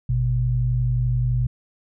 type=tone pair together; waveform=sine; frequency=51.91 / 123.47 Hz; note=G#1 / B2; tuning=0 / 0 cents; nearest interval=octave + minor third; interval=1500 cents; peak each=-24 / -19 dBFS; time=0.09-1.47 s; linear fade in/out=5 ms; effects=none